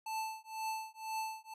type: tone with tremolo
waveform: square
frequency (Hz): 880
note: A5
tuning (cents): 0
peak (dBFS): -35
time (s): 0.06-1.54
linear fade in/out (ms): 5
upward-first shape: triangle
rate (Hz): 2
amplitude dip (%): 100
effects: resampled to 32000 Hz